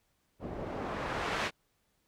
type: noise with low-pass filter sweep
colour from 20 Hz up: white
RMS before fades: -36 dBFS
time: 0.39-1.51 s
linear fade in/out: 50 ms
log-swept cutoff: 400 to 2700 Hz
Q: 0.76
effects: pink hiss -75 dBFS RMS until 2.07 s